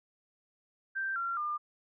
sine tone with pitch steps, 1568 / 1372.9 / 1202.1 Hz, G6 / F6 / D6, 0 / -30 / +40 cents, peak -31 dBFS, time 0.95-1.58 s, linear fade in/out 20 ms, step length 210 ms, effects none

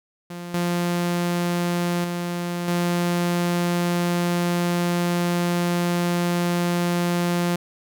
sawtooth tone with level steps, 174.4 Hz, F3, 2 cents flat, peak -28 / -17 / -21 / -16 dBFS, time 0.3-7.56 s, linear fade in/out 5 ms, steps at 0.54 / 2.04 / 2.68 s, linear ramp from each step 2 ms, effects none

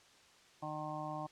harmonic tone, 152.7 Hz, D#3, 32 cents flat, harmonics 1 / 2 / 4 / 5 / 6 / 7, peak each -46 / -47 / -46 / -44 / -48 / -46 dBFS, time 0.62-1.27 s, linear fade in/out 10 ms, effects white hiss -63 dBFS RMS until 1.31 s + low-pass 6000 Hz 12 dB/octave

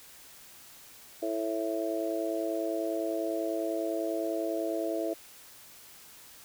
harmonic tone, 110 Hz, A2, in tune, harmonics 3 / 4 / 5 / 6, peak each -33 / -37 / -37 / -33 dBFS, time 1.22-5.14 s, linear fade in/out 10 ms, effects white hiss -52 dBFS RMS until 6.44 s

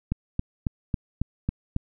click train, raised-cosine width 5 ms, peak -12 dBFS, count 7, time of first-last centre 0.12-1.764 s, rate 3.65 Hz, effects none

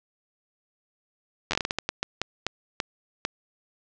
slowing click train, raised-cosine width 0.2 ms, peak -8 dBFS, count 15, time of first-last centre 1.51-3.251 s, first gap 10 ms, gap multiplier 1.34, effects low-pass 7000 Hz 12 dB/octave

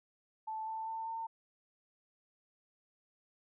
sine tone with pitch steps, 877 / 886.2 / 895.4 / 904.8 Hz, A5 / A5 / A5 / A5, -6 / +12 / +30 / +48 cents, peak -37 dBFS, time 0.47-1.27 s, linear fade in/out 10 ms, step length 200 ms, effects none

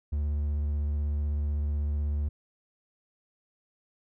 triangle tone with vibrato, 73.42 Hz, D2, in tune, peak -24 dBFS, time 0.12-2.29 s, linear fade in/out 10 ms, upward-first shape sine, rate 16 Hz, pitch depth 18 cents each way, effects none

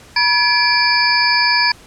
sine tone cluster, 963 / 1703 / 2348 / 4573 / 5030 Hz, B5 / G#6 / D7 / D8 / D#8, -44 / +43 / -1 / -47 / +18 cents, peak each -18 dBFS, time 0.16-1.72 s, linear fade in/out 5 ms, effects pink hiss -43 dBFS RMS until 1.86 s + low-pass 10000 Hz 12 dB/octave

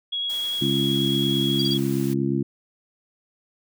sine tone with vibrato, 3322 Hz, G#7, in tune, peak -24 dBFS, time 0.12-1.78 s, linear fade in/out 10 ms, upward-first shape triangle, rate 10 Hz, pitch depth 9 cents each way
white noise, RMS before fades -40 dBFS, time 0.29-2.14 s, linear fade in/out 10 ms
harmonic tone, 68.4 Hz, C#2, 23 cents flat, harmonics 2 / 3 / 4 / 5, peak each -26 / -26 / -26 / -26 dBFS, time 0.61-2.43 s, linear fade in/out 10 ms
sine tone bursts, 4699 Hz, D8, in tune, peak -25 dBFS, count 3, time 1.59-1.737 s, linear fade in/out 5 ms, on 31 ms, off 27 ms
effects none

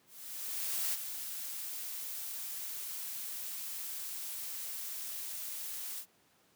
blue noise with ADSR envelope, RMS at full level -33 dBFS, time 0.06-6.06 s, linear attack 870 ms, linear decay 31 ms, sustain -8 dB, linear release 77 ms, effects pink hiss -68 dBFS RMS until 6.55 s + high-pass 150 Hz 12 dB/octave

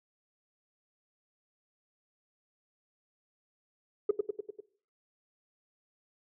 sine tone with echo, 415.3 Hz, G#4, in tune, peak -19 dBFS, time 4.09-4.11 s, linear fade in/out 5 ms, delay 99 ms, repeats 5, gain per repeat -4 dB, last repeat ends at 4.605 s, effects noise-tail reverb RT60 0.5 s tail -19 dB re dry + tanh soft clip ceiling -19 dBFS

